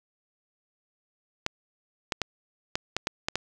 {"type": "clicks", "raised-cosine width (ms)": 0.2, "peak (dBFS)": -9, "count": 8, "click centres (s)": [1.464, 2.122, 2.217, 2.755, 2.966, 3.071, 3.285, 3.356], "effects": []}